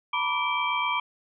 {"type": "tone cluster", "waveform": "sine", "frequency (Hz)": [917, 985, 1163, 2331, 3186], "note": ["A#5", "B5", "D6", "D7", "G7"], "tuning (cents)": [-29, -5, -17, -14, 27], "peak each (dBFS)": [-35, -28, -30, -29, -34], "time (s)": [0.13, 1], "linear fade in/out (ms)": 5, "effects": []}